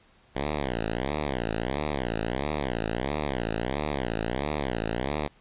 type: tone with vibrato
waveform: 5% pulse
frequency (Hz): 64.1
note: C2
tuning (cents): -35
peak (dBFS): -16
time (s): 0.35-5.28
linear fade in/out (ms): 10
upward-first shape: sine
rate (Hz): 1.5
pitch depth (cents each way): 290
effects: pink hiss -60 dBFS RMS until 5.4 s + resampled to 8000 Hz